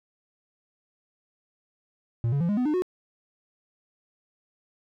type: tone with pitch steps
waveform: triangle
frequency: 116.54 / 141.01 / 170.62 / 206.5 / 249.8 / 302.3 / 365.7 Hz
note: A#2 / C#3 / F3 / G#3 / B3 / D#4 / F#4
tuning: 0 / +30 / -40 / -10 / +20 / -50 / -20 cents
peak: -20 dBFS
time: 2.24-2.821 s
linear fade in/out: 0 ms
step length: 83 ms
effects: none